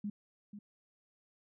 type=tone with echo; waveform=sine; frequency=206 Hz; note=G#3; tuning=14 cents flat; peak=-35 dBFS; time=0.04-0.1 s; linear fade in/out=5 ms; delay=490 ms; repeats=1; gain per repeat=-10 dB; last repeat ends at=0.59 s; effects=none